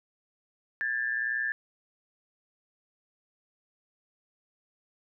sine tone pair together, 1638.3 / 1760 Hz, G#6 / A6, -24 / 0 cents, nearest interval minor second, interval 124 cents, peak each -32 / -29 dBFS, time 0.81-1.52 s, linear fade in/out 0 ms, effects none

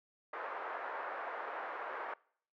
white band-pass noise, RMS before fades -42 dBFS, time 0.33-2.14 s, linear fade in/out 5 ms, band 460 to 1500 Hz, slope 24 dB/octave, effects noise-tail reverb RT60 0.6 s tail -24 dB re dry

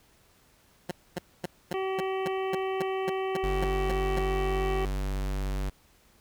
15% pulse tone bursts, 178.1 Hz, F3, 34 cents sharp, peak -23 dBFS, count 13, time 0.89-4.189 s, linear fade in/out 5 ms, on 23 ms, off 250 ms
harmonic tone, 381.5 Hz, G4, 47 cents flat, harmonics 1 / 2 / 3 / 5 / 6 / 7 / 8, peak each -29 / -35 / -39 / -43 / -45 / -46 / -47 dBFS, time 1.74-4.85 s, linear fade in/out 0 ms
square tone, 48.33 Hz, G1, 24 cents flat, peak -29 dBFS, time 3.43-5.7 s, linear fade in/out 10 ms
effects pink hiss -62 dBFS RMS until 6.2 s

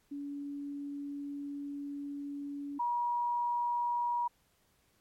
sine tone pair in turn, 284.7 / 958.7 Hz, C#4 / A#5, +46 / +48 cents, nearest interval octave + major sixth, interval 2102 cents, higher second, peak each -37 / -29 dBFS, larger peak second, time 0.11-2.79 / 2.79-4.28 s, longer first, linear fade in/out 10 ms, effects pink hiss -71 dBFS RMS until 5 s + MP3 64 kbps

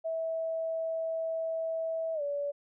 sine tone with pitch glide, 651 to 573.3 Hz, E5 to D5, -22 to -42 cents, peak -30 dBFS, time 0.04-2.52 s, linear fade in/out 20 ms, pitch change -220 cents, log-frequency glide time 2.14-2.22 s, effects none

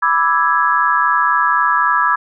sine chord, E dominant seventh, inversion second, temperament equal, 987.8 / 1174.7 / 1318.5 / 1661.2 Hz, B5 / D6 / E6 / G#6, 0 / 0 / 0 / 0 cents, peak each -17 dBFS, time 0.02-2.16 s, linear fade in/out 10 ms, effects none

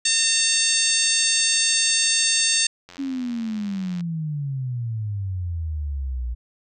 harmonic tone, 906 Hz, A#5, 50 cents flat, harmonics 2 / 3 / 4 / 5 / 6 / 7 / 8 / 9, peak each -30 / -27 / -25 / -24 / -30 / -24 / -29 / -24 dBFS, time 0.05-2.67 s, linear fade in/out 5 ms
click train, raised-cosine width 0.2 ms, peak -25 dBFS, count 100, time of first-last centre 2.89-4.007 s, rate 88.6 Hz
sine exponential sweep, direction down, 280 to 58 Hz, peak -24 dBFS, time 2.98-6.35 s, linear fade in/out 20 ms
effects none

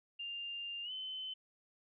sine tone with pitch glide, 2798 to 3051 Hz, F7 to G7, +3 to -48 cents, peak -40 dBFS, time 0.19-1.34 s, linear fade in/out 10 ms, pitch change +149 cents, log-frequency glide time 0.83-0.92 s, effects none

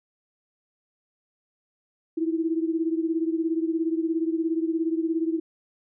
sine beating tone pair, 322.5 / 339.5 Hz, E4 / F4, -38 / -49 cents, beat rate 17 Hz, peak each -24 / -28 dBFS, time 2.17-5.4 s, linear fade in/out 10 ms, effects none

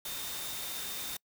sine tone in noise, 3642 Hz, A#7, 41 cents flat, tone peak -44 dBFS, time 0.05-1.17 s, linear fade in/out 5 ms, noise white, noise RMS -39 dBFS, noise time 0.05-1.17 s, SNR -8 dB, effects noise-tail reverb RT60 0.1 s tail -26 dB re dry

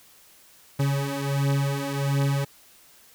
40% pulse beating tone pair, 138.59 / 139.99 Hz, C#3 / C#3, 0 / +17 cents, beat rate 1.4 Hz, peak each -26 / -24 dBFS, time 0.79-2.45 s, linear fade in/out 10 ms, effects white hiss -54 dBFS RMS until 3.14 s

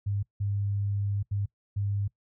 sine tone bursts at uneven times, 100.8 Hz, G2, 49 cents sharp, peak -26 dBFS, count 4, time 0.06-0.23 / 0.4-1.23 / 1.31-1.46 / 1.76-2.08 s, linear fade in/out 10 ms, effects noise-tail reverb RT60 0.1 s tail -21 dB re dry

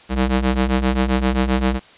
sawtooth ring-modulated tone, 129 Hz, C3, 24 cents flat, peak -9 dBFS, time 0.09-1.8 s, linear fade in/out 50 ms, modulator 68.3 Hz, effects white hiss -46 dBFS RMS until 1.97 s + resampled to 8000 Hz

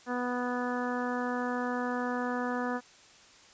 harmonic tone, 246.7 Hz, B3, 2 cents flat, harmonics 1 / 2 / 3 / 4 / 5 / 6 / 7, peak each -33 / -36 / -38 / -39 / -40 / -41 / -41 dBFS, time 0.06-2.81 s, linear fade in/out 50 ms, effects white hiss -56 dBFS RMS until 3.53 s + resampled to 16000 Hz

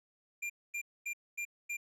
square tone bursts, 2390 Hz, D7, 30 cents sharp, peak -36 dBFS, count 5, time 0.42-1.77 s, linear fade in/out 10 ms, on 78 ms, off 240 ms, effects low-pass 11000 Hz 12 dB/octave

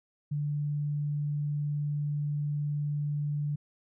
sine tone, 146.83 Hz, D3, in tune, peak -28 dBFS, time 0.31-3.56 s, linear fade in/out 10 ms, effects none

